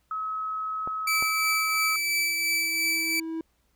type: tone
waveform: sine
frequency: 1283 Hz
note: E6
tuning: 47 cents flat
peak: -28 dBFS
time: 0.11-1.96 s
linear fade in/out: 2 ms
type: clicks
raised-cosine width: 1 ms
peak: -22 dBFS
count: 2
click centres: 0.875 / 1.225 s
type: tone with tremolo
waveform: sawtooth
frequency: 2313 Hz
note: D7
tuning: 27 cents flat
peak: -19 dBFS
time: 1.07-3.2 s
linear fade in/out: 5 ms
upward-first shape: triangle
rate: 2.9 Hz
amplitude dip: 35%
type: tone with exponential growth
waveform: triangle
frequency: 324.6 Hz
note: E4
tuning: 27 cents flat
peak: -26 dBFS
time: 1.47-3.41 s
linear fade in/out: 2 ms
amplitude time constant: 420 ms
effects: added 60 Hz sine -70 dBFS peak until 3.75 s + pink hiss -71 dBFS RMS until 3.75 s